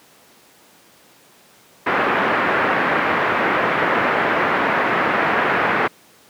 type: low-pass noise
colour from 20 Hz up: white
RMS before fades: -18 dBFS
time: 1.86-5.88 s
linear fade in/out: 10 ms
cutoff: 1900 Hz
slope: 24 dB/octave
effects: pink hiss -50 dBFS RMS until 6.29 s + high-pass 200 Hz 12 dB/octave